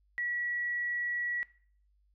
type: tone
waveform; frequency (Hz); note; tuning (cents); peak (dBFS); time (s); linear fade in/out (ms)
sine; 1932; B6; -39; -31; 0.18-1.43; 0
effects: noise-tail reverb RT60 0.5 s tail -18 dB re dry + added 50 Hz sine -66 dBFS peak until 2.14 s